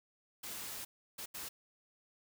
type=noise bursts at uneven times; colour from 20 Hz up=white; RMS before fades=-44 dBFS; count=3; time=0.43-0.85 / 1.18-1.26 / 1.34-1.49 s; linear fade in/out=10 ms; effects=none